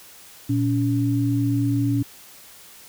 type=tone pair together; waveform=sine; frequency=117.6 / 283.3 Hz; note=A#2 / C#4; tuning=+16 / +38 cents; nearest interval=octave + minor third; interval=1522 cents; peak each=-21 dBFS; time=0.49-2.03 s; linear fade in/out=10 ms; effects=white hiss -46 dBFS RMS until 2.88 s